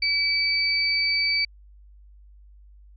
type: tone pair together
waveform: sine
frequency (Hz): 2298 / 4591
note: D7 / D8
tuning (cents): -38 / -40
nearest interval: octave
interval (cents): 1198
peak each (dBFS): -23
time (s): 0.02-1.45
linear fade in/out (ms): 5
effects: added 50 Hz sine -47 dBFS peak until 2.96 s + AAC 64 kbps